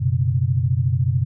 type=chord; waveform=sine; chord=F# suspended fourth; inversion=none; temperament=equal with one note detuned; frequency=92.5 / 123.47 / 137.24 Hz; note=F#2 / B2 / C#3; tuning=0 / 0 / -17 cents; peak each=-22 / -19 / -22 dBFS; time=0-1.25 s; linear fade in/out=20 ms; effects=none